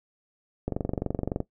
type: click train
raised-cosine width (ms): 2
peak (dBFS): -14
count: 18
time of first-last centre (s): 0.68-1.403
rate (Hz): 23.5
effects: noise-tail reverb RT60 0.1 s tail -17 dB re dry